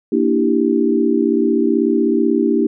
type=chord; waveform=sine; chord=E half-diminished seventh; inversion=second; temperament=equal; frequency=233.1 / 293.7 / 329.6 / 392 Hz; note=Bb3 / D4 / E4 / G4; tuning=0 / 0 / 0 / 0 cents; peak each=-18 dBFS; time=0.12-2.67 s; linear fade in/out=5 ms; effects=none